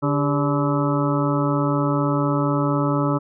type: harmonic tone with a mistuned harmonic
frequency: 144.1 Hz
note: D3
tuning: 33 cents flat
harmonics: 1 / 2 / 3 / 4 / 6 / 7 / 8 / 9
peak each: -22 / -22 / -29 / -27 / -32 / -31 / -31 / -28 dBFS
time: 0.02-3.19 s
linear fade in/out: 20 ms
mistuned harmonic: 3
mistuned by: -110 cents
effects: none

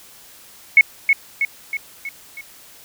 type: tone with echo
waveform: sine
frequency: 2200 Hz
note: C#7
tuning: 14 cents flat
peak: -5 dBFS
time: 0.77-0.81 s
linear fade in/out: 2 ms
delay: 320 ms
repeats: 5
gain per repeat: -5 dB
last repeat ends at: 2.41 s
effects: white hiss -45 dBFS RMS until 2.84 s

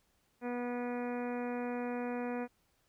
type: harmonic tone with a mistuned harmonic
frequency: 243.8 Hz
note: B3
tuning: 22 cents flat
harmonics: 1 / 2 / 3 / 4 / 5 / 6 / 7 / 8 / 9 / 10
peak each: -37 / -39 / -44 / -48 / -53 / -51 / -53 / -54 / -57 / -53 dBFS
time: 0.41-2.48 s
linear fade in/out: 50 ms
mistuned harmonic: 9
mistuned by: -17 cents
effects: pink hiss -74 dBFS RMS until 2.88 s

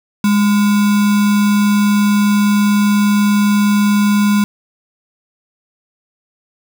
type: tone with sample-and-hold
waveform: sine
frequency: 205.8 Hz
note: G#3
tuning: 16 cents flat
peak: -9 dBFS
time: 0.24-4.44 s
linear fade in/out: 2 ms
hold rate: 1225 Hz
effects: none

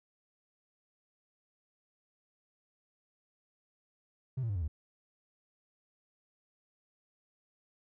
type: tone with pitch steps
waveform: triangle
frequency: 130.81 / 114.54 / 100.29 / 87.81 / 76.89 Hz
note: C3 / A#2 / G2 / F2 / D#2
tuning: 0 / -30 / +40 / +10 / -20 cents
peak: -28 dBFS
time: 4.37-4.68 s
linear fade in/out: 10 ms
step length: 62 ms
effects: tanh soft clip ceiling -27 dBFS

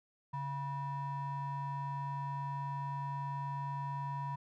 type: ring-modulated tone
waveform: triangle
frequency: 415.3 Hz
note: G#4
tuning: in tune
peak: -31 dBFS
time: 0.33-4.36 s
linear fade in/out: 10 ms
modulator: 556 Hz
effects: none

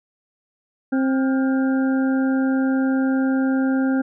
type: harmonic tone with a mistuned harmonic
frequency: 265 Hz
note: C4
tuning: 22 cents sharp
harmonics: 1 / 2 / 3 / 5 / 6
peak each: -17 / -29 / -33 / -33 / -35 dBFS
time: 0.92-4.02 s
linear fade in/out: 10 ms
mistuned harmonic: 5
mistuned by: +110 cents
effects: none

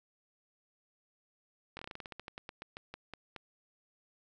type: slowing click train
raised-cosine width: 0.3 ms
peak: -27 dBFS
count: 19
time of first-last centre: 1.77-3.363 s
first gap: 21 ms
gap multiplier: 1.15
effects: none

